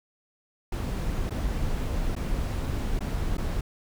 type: noise with dropouts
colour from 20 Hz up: brown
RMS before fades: -28 dBFS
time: 0.72-3.61 s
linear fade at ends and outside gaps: 5 ms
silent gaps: 1.296-1.306 / 2.153-2.163 / 2.992-3.006 / 3.371-3.38 s
effects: none